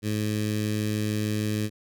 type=tone with notch filter; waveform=15% pulse; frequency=106.5 Hz; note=G#2; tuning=44 cents sharp; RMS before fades=-27 dBFS; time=0.02-1.7 s; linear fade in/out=50 ms; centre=930 Hz; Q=0.56; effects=none